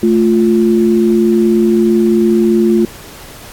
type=tone pair together; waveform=sine; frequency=220 / 349.2 Hz; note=A3 / F4; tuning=0 / 0 cents; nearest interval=minor sixth; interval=800 cents; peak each=-10 dBFS; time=0.03-2.85 s; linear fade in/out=2 ms; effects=pink hiss -34 dBFS RMS until 3.52 s + AAC 64 kbps